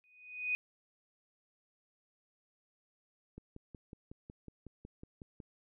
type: tone with exponential growth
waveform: sine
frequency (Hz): 2489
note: D#7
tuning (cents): 0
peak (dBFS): -28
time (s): 0.04-0.55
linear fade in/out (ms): 0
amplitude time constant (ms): 110
type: click train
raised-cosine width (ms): 3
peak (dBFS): -35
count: 12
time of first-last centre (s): 3.38-5.402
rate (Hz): 5.44
effects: none